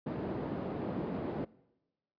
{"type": "band-pass noise", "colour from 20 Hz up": "white", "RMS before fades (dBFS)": -37, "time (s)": [0.06, 1.45], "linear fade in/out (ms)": 10, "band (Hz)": [130, 370], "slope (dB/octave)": 12, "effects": ["noise-tail reverb RT60 1.0 s tail -22 dB re dry", "resampled to 11025 Hz"]}